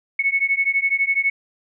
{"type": "beating tone pair", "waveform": "sine", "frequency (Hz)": [2200, 2212], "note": ["C#7", "C#7"], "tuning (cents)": [-14, -4], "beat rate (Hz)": 12, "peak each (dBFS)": -20, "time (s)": [0.19, 1.3], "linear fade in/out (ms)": 5, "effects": []}